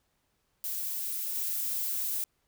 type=noise with level steps; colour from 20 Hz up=violet; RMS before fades=-34 / -32 dBFS; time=0.64-2.24 s; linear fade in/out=0 ms; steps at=1.35 s; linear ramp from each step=5 ms; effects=pink hiss -75 dBFS RMS until 2.47 s